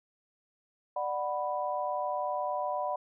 sine chord, B minor, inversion first, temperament just, 592.7 / 740.8 / 987.8 Hz, D5 / F#5 / B5, +16 / +2 / 0 cents, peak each -34 dBFS, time 0.96-2.96 s, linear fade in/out 5 ms, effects none

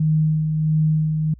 sine tone with tremolo, 155.56 Hz, D#3, in tune, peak -14 dBFS, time 0-1.34 s, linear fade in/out 5 ms, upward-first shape sine, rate 1.5 Hz, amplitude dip 40%, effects added 60 Hz sine -42 dBFS peak until 1.39 s

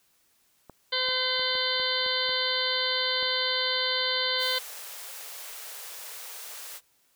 clicks, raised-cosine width 1 ms, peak -30 dBFS, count 8, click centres 0.697 / 1.087 / 1.395 / 1.553 / 1.799 / 2.063 / 2.293 / 3.227 s
harmonic tone, 512 Hz, C5, 38 cents flat, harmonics 1 / 2 / 3 / 4 / 6 / 7 / 8 / 9, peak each -34 / -36 / -34 / -34 / -31 / -32 / -31 / -35 dBFS, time 0.92-4.59 s, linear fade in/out 10 ms
white high-pass noise, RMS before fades -41 dBFS, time 4.38-6.81 s, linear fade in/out 50 ms, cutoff 420 Hz, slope 96 dB/octave
effects white hiss -67 dBFS RMS until 7.15 s

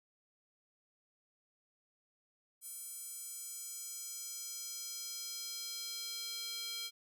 square tone with high-pass filter sweep, 460 Hz, A#4, 23 cents flat, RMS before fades -44 dBFS, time 2.61-6.91 s, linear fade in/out 50 ms, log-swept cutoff 9400 to 3600 Hz, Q 2, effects none

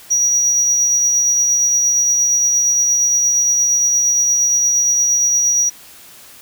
sine tone with tremolo, 5780 Hz, F#8, 41 cents flat, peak -8 dBFS, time 0.1-5.7 s, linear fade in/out 20 ms, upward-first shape triangle, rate 8.6 Hz, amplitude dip 35%, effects tanh soft clip ceiling -10 dBFS + white hiss -41 dBFS RMS until 6.41 s

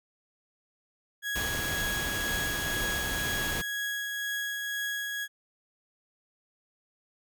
35% pulse tone with tremolo, 1661.2 Hz, G#6, in tune, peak -28 dBFS, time 1.22-5.28 s, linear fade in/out 50 ms, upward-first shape triangle, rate 2 Hz, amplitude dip 30%
pink noise, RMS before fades -34 dBFS, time 1.35-3.62 s, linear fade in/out 10 ms
effects none

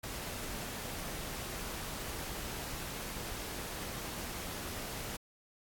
pink noise, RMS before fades -41 dBFS, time 0.03-5.17 s, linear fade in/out 10 ms, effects AAC 64 kbps

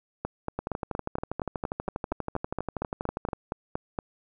two click trains, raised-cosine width 1 ms, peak -16 / -15 dBFS, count 35 / 17, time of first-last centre 0.59-3.332 / 0.25-3.988 s, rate 12.4 / 4.28 Hz, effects none

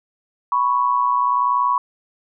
sine tone pair together, 987.8 / 1108.8 Hz, B5 / C#6, 0 / 0 cents, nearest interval major second, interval 200 cents, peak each -18 / -18 dBFS, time 0.52-1.78 s, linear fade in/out 2 ms, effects none

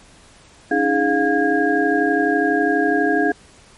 sine tone cluster, 284.5 / 316.6 / 416 / 708 / 1636 Hz, C#4 / D#4 / G#4 / F5 / G#6, +45 / +30 / +3 / +23 / -26 cents, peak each -21 dBFS, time 0.71-3.32 s, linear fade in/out 5 ms, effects pink hiss -48 dBFS RMS until 3.77 s + MP3 48 kbps

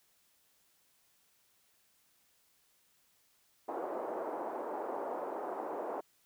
white band-pass noise, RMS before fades -39 dBFS, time 3.68-6.01 s, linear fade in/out 10 ms, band 330 to 870 Hz, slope 24 dB/octave, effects white hiss -71 dBFS RMS until 6.25 s

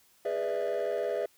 triangle chord, E dominant seventh, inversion first, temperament just, 412 / 494.4 / 593.3 / 659.3 Hz, G#4 / B4 / D5 / E5, -14 / +2 / +18 / 0 cents, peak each -31 dBFS, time 0.25-1.26 s, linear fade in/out 5 ms, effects tanh soft clip ceiling -22 dBFS + white hiss -64 dBFS RMS until 1.37 s

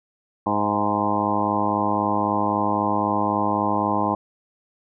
harmonic tone with a mistuned harmonic, 103.83 Hz, G#2, in tune, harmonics 1 / 2 / 3 / 4 / 5 / 6 / 7 / 8 / 9 / 10, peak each -33 / -27 / -27 / -34 / -31 / -30 / -31 / -26 / -27 / -26 dBFS, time 0.46-4.15 s, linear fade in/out 5 ms, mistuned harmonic 6, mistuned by +34 cents, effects none

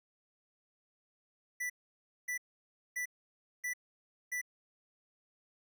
square tone bursts, 1975.5 Hz, B6, in tune, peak -35 dBFS, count 5, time 1.6-4.415 s, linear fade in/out 10 ms, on 99 ms, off 580 ms, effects none

